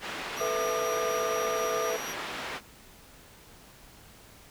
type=band-pass noise; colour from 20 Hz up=white; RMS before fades=-37 dBFS; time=0-2.61 s; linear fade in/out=50 ms; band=200 to 2400 Hz; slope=12 dB/octave
type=tone with tremolo; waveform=35% pulse; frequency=5780 Hz; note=F#8; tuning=41 cents flat; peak=-36 dBFS; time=0.36-2.14 s; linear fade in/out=20 ms; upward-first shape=square; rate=4.1 Hz; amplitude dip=25%
type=tone with vibrato; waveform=triangle; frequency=1203 Hz; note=D6; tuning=41 cents sharp; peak=-31 dBFS; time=0.4-1.91 s; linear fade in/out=5 ms; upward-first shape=square; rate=11 Hz; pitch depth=9 cents each way
type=chord; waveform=triangle; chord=A suspended second; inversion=none; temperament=just; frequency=440 / 495 / 660 Hz; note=A4 / B4 / E5; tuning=0 / +4 / +2 cents; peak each=-31 dBFS; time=0.4-1.97 s; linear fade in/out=10 ms
effects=pink hiss -53 dBFS RMS until 4.5 s